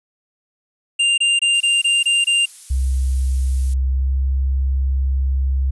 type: tone bursts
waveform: square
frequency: 2793 Hz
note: F7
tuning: 1 cent flat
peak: -14 dBFS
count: 7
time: 0.99-2.458 s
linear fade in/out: 10 ms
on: 190 ms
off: 23 ms
type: noise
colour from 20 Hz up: violet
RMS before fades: -34 dBFS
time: 1.54-3.74 s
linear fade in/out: 5 ms
type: tone with pitch glide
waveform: sine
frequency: 65.6 to 66.63 Hz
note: C2 to C2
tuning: +5 to +32 cents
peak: -15 dBFS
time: 2.7-5.71 s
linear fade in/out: 10 ms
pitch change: +27 cents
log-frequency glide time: 3.91-4.12 s
effects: resampled to 24000 Hz